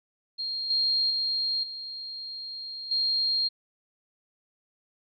sine tone with level steps, 4223 Hz, C8, 15 cents sharp, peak -29 / -22 / -25 / -35 / -23 dBFS, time 0.38-3.49 s, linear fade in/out 20 ms, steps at 0.7 / 1.1 / 1.63 / 2.91 s, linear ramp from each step 5 ms, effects none

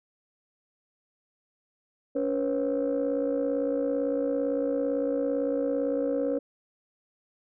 sine tone cluster, 281.5 / 487.2 / 545 Hz, C#4 / B4 / C#5, +27 / -24 / -29 cents, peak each -28 dBFS, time 2.15-6.39 s, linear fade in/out 10 ms, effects tanh soft clip ceiling -19 dBFS

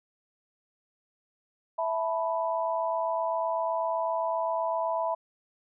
sine chord, E suspended fourth, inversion none, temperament equal, 659.3 / 880 / 987.8 Hz, E5 / A5 / B5, 0 / 0 / 0 cents, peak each -29 / -34 / -30 dBFS, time 1.78-5.15 s, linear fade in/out 10 ms, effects none

